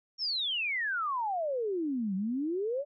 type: exponential two-way sweep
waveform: sine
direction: down then up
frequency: 5590 to 184.1 to 595 Hz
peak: -29 dBFS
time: 0.18-2.85 s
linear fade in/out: 50 ms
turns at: 2.15 s
effects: none